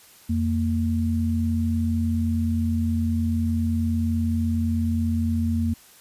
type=tone pair together; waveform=sine; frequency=86.5 / 229.9 Hz; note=F2 / A#3; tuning=-16 / -24 cents; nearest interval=octave + perfect fourth; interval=1692 cents; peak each=-23 dBFS; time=0.29-5.74 s; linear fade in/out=10 ms; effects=white hiss -51 dBFS RMS until 6 s + resampled to 32000 Hz